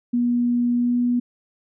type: tone with pitch glide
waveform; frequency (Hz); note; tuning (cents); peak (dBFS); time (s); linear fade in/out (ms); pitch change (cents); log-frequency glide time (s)
sine; 241.4 to 243.4; B3 to B3; -39 to -25; -17; 0.13-1.2; 10; +14; 0.75-0.96
effects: none